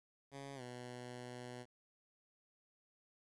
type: tone with pitch glide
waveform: 10% pulse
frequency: 138.59 to 123.47 Hz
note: C#3 to B2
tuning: 0 to 0 cents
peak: -39 dBFS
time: 0.31-1.66 s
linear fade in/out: 50 ms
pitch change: -200 cents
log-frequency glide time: 0.55-0.62 s
effects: resampled to 24000 Hz + 12-bit